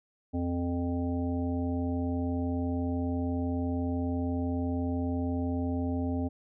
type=harmonic tone; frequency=87 Hz; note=F2; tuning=6 cents flat; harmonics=1 / 3 / 5 / 7 / 9; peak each=-32 / -30 / -41 / -41 / -43 dBFS; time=0.33-6.29 s; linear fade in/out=20 ms; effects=none